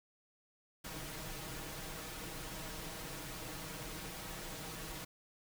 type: noise with comb filter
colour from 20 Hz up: pink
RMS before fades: -45 dBFS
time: 0.84-5.05 s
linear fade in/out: 10 ms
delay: 6.3 ms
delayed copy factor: +0.65
effects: none